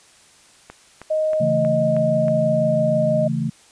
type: click train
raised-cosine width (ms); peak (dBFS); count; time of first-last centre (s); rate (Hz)
0.5; -21; 6; 0.7-2.282; 3.16
type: tone with pitch glide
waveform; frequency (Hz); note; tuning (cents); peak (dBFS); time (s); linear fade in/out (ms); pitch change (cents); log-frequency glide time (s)
sine; 623 to 618.3; D#5 to D#5; +2 to -11; -17; 1.1-3.28; 10; -13; 2.33-2.94
type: chord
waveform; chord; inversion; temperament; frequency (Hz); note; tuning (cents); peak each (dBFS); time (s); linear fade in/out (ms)
sine; A major; first; equal with one note detuned; 138.59 / 164.81 / 222.2; C#3 / E3 / A3; 0 / 0 / +17; -24; 1.4-3.5; 10
effects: white hiss -51 dBFS RMS until 3.71 s + resampled to 22050 Hz